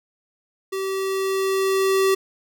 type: tone with level ramp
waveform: square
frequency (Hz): 385.2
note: G4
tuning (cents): -30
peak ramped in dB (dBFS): -25 to -16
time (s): 0.72-2.15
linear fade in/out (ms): 10
effects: none